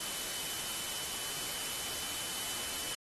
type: tone in noise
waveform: sine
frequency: 3013 Hz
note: F#7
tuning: 31 cents sharp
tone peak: -46 dBFS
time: 0-2.95 s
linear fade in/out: 5 ms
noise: white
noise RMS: -38 dBFS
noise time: 0-2.95 s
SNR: -11 dB
effects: AAC 32 kbps